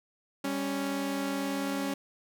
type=tone pair together; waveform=sawtooth; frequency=197.66 / 277.2 Hz; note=G3 / C#4; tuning=+15 / 0 cents; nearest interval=tritone; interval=585 cents; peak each=-32 / -27 dBFS; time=0.44-1.94 s; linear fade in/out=5 ms; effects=none